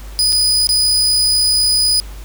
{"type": "tone with dropouts", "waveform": "35% pulse", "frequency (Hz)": 4966, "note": "D#8", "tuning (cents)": -4, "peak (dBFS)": -10, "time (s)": [0.19, 2], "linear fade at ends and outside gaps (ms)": 0, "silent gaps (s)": [[0.323, 0.327], [0.67, 0.691]], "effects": ["added 50 Hz sine -29 dBFS peak until 2.24 s", "pink hiss -40 dBFS RMS until 2.24 s"]}